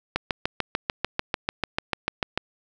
click train, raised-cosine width 0.3 ms, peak -7 dBFS, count 16, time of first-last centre 0.16-2.376 s, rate 6.77 Hz, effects none

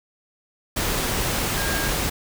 sine tone in noise, 1620 Hz, G#6, 43 cents flat, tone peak -29 dBFS, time 1.57-1.9 s, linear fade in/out 10 ms, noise pink, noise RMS -24 dBFS, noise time 0.76-2.1 s, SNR -8 dB, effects none

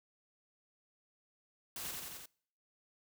white noise with echo, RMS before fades -43 dBFS, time 1.76-1.91 s, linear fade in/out 2 ms, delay 87 ms, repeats 4, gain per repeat -2 dB, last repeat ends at 2.258 s, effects noise-tail reverb RT60 0.6 s tail -25 dB re dry

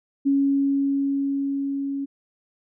sine tone with level ramp, 277.2 Hz, C#4, in tune, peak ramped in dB -16 to -25 dBFS, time 0.25-2.06 s, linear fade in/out 20 ms, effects none

